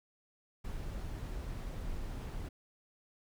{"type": "noise", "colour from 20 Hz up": "brown", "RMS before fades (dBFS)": -40, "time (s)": [0.64, 2.49], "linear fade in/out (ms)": 10, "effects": []}